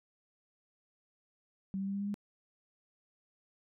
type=tone with pitch steps; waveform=sine; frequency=192.8 / 195.04 / 197.31 / 199.6 / 201.9 / 204.3 Hz; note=G3 / G3 / G3 / G3 / G#3 / G#3; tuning=-28 / -8 / +12 / +32 / -49 / -28 cents; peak=-33 dBFS; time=1.74-2.142 s; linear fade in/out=0 ms; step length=67 ms; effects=none